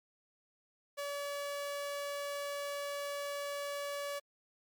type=tone; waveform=sawtooth; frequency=571 Hz; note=D5; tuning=49 cents flat; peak=-33 dBFS; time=0.97-4.2 s; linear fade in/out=20 ms; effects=MP3 96 kbps